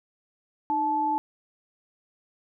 sine tone pair together, 307.3 / 869.2 Hz, D#4 / A5, -21 / -21 cents, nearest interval octave + tritone, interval 1800 cents, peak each -31 / -23 dBFS, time 0.7-1.18 s, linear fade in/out 0 ms, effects none

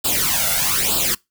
white noise with flanger, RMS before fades -19 dBFS, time 0.04-1.15 s, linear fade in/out 10 ms, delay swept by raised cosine 0.24 to 1.44 ms, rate 1.1 Hz, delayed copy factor +0.85, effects noise-tail reverb RT60 0.2 s tail -24 dB re dry

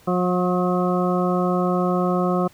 harmonic tone with a mistuned harmonic, 180 Hz, F#3, 47 cents flat, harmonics 1 / 2 / 3 / 4 / 6 / 7, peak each -21 / -24 / -26 / -27 / -29 / -29 dBFS, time 0.07-2.48 s, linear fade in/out 10 ms, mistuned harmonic 7, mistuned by +19 cents, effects pink hiss -53 dBFS RMS until 2.53 s

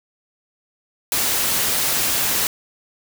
white noise, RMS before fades -20 dBFS, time 1.12-2.47 s, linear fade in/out 0 ms, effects none

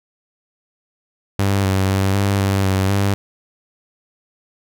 sawtooth tone with pitch steps, 98.8 / 95.8 / 96.7 / 99.4 / 97.8 / 95.6 / 99.5 Hz, G2 / G2 / G2 / G2 / G2 / G2 / G2, +14 / -39 / -23 / +25 / -4 / -43 / +26 cents, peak -11 dBFS, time 1.39-3.14 s, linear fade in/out 0 ms, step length 250 ms, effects none

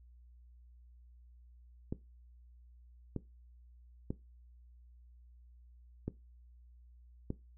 clicks, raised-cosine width 3 ms, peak -23 dBFS, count 5, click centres 1.925 / 3.163 / 4.105 / 6.08 / 7.304 s, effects noise-tail reverb RT60 0.2 s tail -17 dB re dry + added 60 Hz sine -56 dBFS peak until 7.57 s

